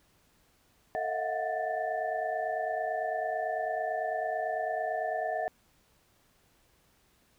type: tone cluster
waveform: sine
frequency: 447.9 / 638 / 709 / 738 / 1766 Hz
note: A4 / D#5 / F5 / F#5 / A6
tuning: +31 / +43 / +26 / -5 / +6 cents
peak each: -40 / -33 / -37 / -34 / -40 dBFS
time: 0.95-5.48 s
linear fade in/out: 0 ms
effects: pink hiss -67 dBFS RMS until 7.38 s